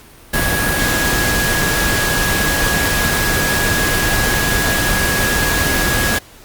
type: tone in noise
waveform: sine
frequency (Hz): 1661.2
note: G#6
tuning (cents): 0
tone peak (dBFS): -19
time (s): 0.33-6.19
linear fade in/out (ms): 10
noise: pink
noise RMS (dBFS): -17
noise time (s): 0.33-6.19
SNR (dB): -5
effects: pink hiss -42 dBFS RMS until 6.44 s + Opus 48 kbps